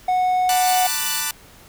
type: tone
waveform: triangle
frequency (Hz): 735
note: F#5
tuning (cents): -12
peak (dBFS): -14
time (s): 0.08-0.87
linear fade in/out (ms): 5
type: chord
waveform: 5% pulse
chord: B minor seventh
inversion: third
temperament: equal with one note detuned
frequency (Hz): 887.1 / 987.8 / 1174.7 / 1480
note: A5 / B5 / D6 / F#6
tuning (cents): +14 / 0 / 0 / 0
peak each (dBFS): -15 / -18 / -16 / -14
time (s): 0.49-1.31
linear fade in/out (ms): 2
type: noise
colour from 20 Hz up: violet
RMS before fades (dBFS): -30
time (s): 0.66-1.21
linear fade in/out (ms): 5
effects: pink hiss -47 dBFS RMS until 1.68 s